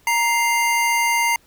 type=tone pair together; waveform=square; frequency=934.4 / 2094 Hz; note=A#5 / C7; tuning=+4 / +1 cents; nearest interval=octave + major second; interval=1397 cents; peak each=-20 dBFS; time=0.07-1.36 s; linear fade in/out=2 ms; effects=pink hiss -56 dBFS RMS until 1.46 s